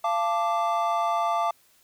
triangle chord, D minor, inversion first, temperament equal with one note detuned, 687.6 / 880 / 1174.7 Hz, F5 / A5 / D6, -27 / 0 / 0 cents, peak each -24 / -26 / -25 dBFS, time 0.04-1.51 s, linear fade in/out 5 ms, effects white hiss -61 dBFS RMS until 1.83 s

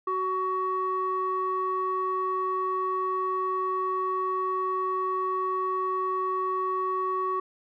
square tone with low-pass filter, 374.2 Hz, F#4, 20 cents sharp, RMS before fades -28 dBFS, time 0.07-7.4 s, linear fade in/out 5 ms, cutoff 1200 Hz, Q 6.9, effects none

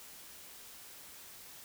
silence, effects white hiss -52 dBFS RMS until 1.64 s

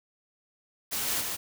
white noise with echo, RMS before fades -31 dBFS, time 0.91-1.22 s, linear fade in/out 20 ms, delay 150 ms, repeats 1, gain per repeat -2 dB, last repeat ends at 1.37 s, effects none

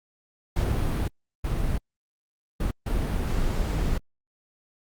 brown noise bursts at uneven times, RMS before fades -25 dBFS, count 4, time 0.56-1.08 / 1.44-1.78 / 2.6-2.71 / 2.86-3.98 s, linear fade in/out 5 ms, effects Opus 48 kbps

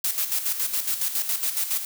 blue noise with tremolo, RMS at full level -24 dBFS, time 0.04-1.85 s, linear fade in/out 5 ms, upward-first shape square, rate 7.2 Hz, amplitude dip 60%, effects none

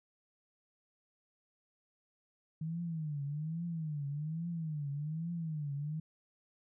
sine tone with vibrato, 155.56 Hz, D#3, in tune, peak -35 dBFS, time 2.61-6 s, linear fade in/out 5 ms, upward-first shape triangle, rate 1.2 Hz, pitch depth 190 cents each way, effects none

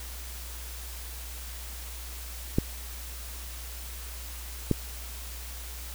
clicks, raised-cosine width 3 ms, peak -9 dBFS, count 2, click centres 2.585 / 4.713 s, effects added 60 Hz sine -39 dBFS peak until 5.94 s + white hiss -43 dBFS RMS until 5.94 s

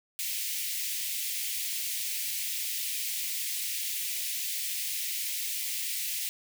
white high-pass noise, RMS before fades -33 dBFS, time 0.19-6.29 s, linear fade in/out 0 ms, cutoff 2000 Hz, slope 48 dB/octave, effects none

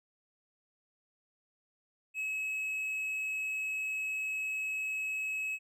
triangle tone, 2571 Hz, E7, 44 cents flat, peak -31 dBFS, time 2.14-5.59 s, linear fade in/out 50 ms, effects none

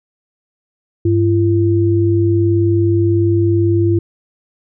sine tone pair together, 100.8 / 339.8 Hz, G2 / F4, +49 / -47 cents, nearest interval octave + major sixth, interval 2104 cents, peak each -13 dBFS, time 1.05-3.99 s, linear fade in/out 5 ms, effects none

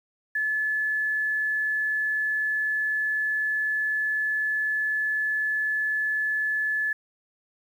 sine tone, 1724 Hz, A6, 36 cents flat, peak -23 dBFS, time 0.35-6.93 s, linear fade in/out 5 ms, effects 9-bit

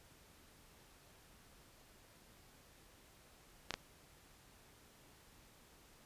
clicks, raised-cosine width 0.2 ms, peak -20 dBFS, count 2, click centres 3.707 / 3.74 s, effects pink hiss -64 dBFS RMS until 6.05 s + resampled to 32000 Hz

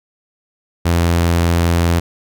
sawtooth tone, 85.1 Hz, F2, 44 cents flat, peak -8 dBFS, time 0.85-2 s, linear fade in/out 10 ms, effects none

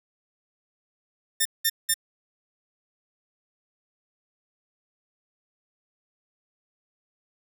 5% pulse tone bursts, 1800 Hz, A6, 39 cents sharp, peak -9 dBFS, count 3, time 1.4-1.942 s, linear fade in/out 10 ms, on 54 ms, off 190 ms, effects none

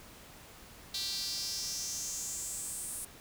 sawtooth tone with high-pass filter sweep, 392 Hz, G4, in tune, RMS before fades -38 dBFS, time 0.94-3.05 s, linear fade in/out 5 ms, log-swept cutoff 4100 to 9500 Hz, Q 4.6, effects pink hiss -53 dBFS RMS until 3.2 s

